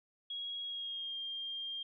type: tone with pitch glide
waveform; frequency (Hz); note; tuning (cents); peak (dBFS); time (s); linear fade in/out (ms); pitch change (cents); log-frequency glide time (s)
sine; 3306 to 3204; G#7 to G7; -9 to +37; -38; 0.3-1.83; 5; -54; 0.64-1.18
effects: none